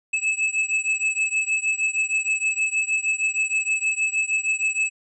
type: beating tone pair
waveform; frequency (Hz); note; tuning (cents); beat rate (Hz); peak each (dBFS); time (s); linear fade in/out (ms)
square; 2599 / 2605.4; E7 / E7; -25 / -21; 6.4; -24 / -25; 0.13-4.9; 10
effects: resampled to 22050 Hz